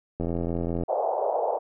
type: click train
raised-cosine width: 2 ms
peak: -16 dBFS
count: 55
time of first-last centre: 0.2-0.835 s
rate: 85 Hz
type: band-pass noise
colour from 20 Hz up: white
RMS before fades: -26 dBFS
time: 0.88-1.59 s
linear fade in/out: 20 ms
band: 460 to 820 Hz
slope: 48 dB/octave
effects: none